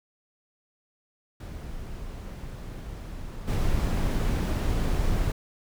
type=noise with level steps; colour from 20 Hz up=brown; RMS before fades=-37 / -25 dBFS; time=1.4-5.32 s; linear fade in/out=5 ms; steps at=3.47 s; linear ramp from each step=20 ms; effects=none